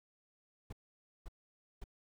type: noise bursts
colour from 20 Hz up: brown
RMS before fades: -44 dBFS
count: 3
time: 0.7-1.841 s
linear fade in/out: 5 ms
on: 27 ms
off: 530 ms
effects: none